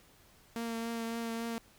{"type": "tone with vibrato", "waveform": "sawtooth", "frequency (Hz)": 229.9, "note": "A#3", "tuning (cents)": -24, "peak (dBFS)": -31, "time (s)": [0.56, 1.58], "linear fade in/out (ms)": 0, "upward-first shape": "triangle", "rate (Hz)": 3.6, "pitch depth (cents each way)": 19, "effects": ["pink hiss -62 dBFS RMS until 1.78 s"]}